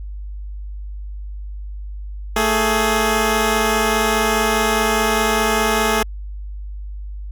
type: tone pair together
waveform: 10% pulse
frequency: 222.4 / 419.9 Hz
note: A3 / G#4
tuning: +19 / +19 cents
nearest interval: major seventh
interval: 1100 cents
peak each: -10 dBFS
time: 2.36-6.03 s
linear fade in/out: 5 ms
effects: added 50 Hz sine -27 dBFS peak until 7.31 s